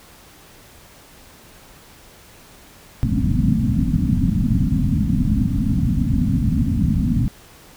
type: low-pass noise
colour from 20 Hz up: white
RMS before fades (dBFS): -18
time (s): 3.03-7.28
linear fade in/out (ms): 0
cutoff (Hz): 270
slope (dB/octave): 96
effects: pink hiss -46 dBFS RMS until 7.76 s